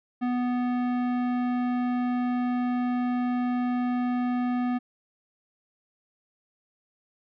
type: tone with tanh clipping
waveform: sine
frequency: 246.9 Hz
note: B3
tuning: in tune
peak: -26 dBFS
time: 0.21-4.79 s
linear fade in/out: 20 ms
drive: 16 dB
effects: none